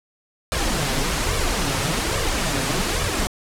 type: noise with flanger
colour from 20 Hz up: pink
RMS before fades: -22 dBFS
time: 0.52-3.27 s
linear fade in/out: 0 ms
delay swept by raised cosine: 1.7 to 7.6 ms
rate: 1.2 Hz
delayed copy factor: +0.65
effects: low-pass 10000 Hz 12 dB/octave